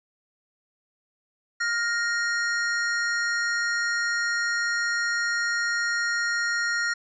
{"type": "tone pair together", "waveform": "square", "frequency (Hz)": [1409.9, 1864.7], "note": ["F6", "A#6"], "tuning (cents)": [16, 0], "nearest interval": "perfect fourth", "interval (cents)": 484, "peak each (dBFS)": -27, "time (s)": [1.6, 6.94], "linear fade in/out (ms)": 10, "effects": ["resampled to 16000 Hz"]}